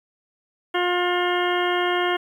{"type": "harmonic tone", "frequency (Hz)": 355.7, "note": "F4", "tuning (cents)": 32, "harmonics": [1, 2, 3, 4, 5, 6, 8, 9], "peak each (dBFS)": [-23, -26, -28, -29, -30, -31, -32, -33], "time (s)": [0.74, 2.17], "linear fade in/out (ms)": 10, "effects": ["9-bit"]}